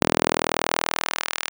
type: tone with high-pass filter sweep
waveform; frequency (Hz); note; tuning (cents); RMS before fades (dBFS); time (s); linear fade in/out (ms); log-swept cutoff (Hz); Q
sawtooth; 40.42; E1; -33; -25; 0.01-1.49; 10; 250 to 1800; 0.8
effects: none